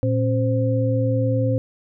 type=tone cluster; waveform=sine; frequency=114.8 / 270.4 / 519 Hz; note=A#2 / C#4 / C5; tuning=-26 / -43 / -14 cents; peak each=-19 / -25 / -23 dBFS; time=0.03-1.58 s; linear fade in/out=0 ms; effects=none